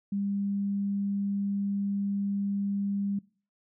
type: tone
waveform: sine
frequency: 200 Hz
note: G3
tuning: 35 cents sharp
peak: -27 dBFS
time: 0.12-3.19 s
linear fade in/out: 5 ms
effects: noise-tail reverb RT60 0.4 s tail -22 dB re dry